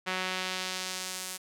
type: tone with band-pass filter sweep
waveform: sawtooth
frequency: 185.5 Hz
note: F#3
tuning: 5 cents sharp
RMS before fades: -35 dBFS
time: 0.06-1.38 s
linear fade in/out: 20 ms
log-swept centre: 2200 to 9500 Hz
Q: 0.89
effects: none